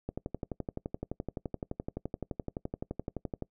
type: click train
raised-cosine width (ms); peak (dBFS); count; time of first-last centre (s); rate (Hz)
2; -21; 40; 0.09-3.423; 11.7
effects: noise-tail reverb RT60 0.1 s tail -23 dB re dry